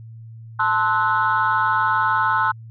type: chord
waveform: sine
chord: F# half-diminished seventh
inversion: first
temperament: equal with one note detuned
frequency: 880 / 1046.5 / 1299.6 / 1480 Hz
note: A5 / C6 / E6 / F#6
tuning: 0 / 0 / -25 / 0 cents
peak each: -21 dBFS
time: 0.59-2.52 s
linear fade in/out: 10 ms
effects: tanh soft clip ceiling -9 dBFS + added 113 Hz sine -36 dBFS peak until 2.7 s